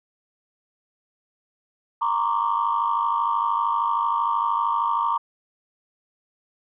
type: tone cluster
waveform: sine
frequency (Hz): 930 / 1035 / 1128 / 1181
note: A#5 / C6 / C#6 / D6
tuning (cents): -4 / -19 / +30 / +9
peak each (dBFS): -23 / -27 / -25 / -26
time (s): 2.01-5.18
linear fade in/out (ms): 10
effects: tanh soft clip ceiling -12 dBFS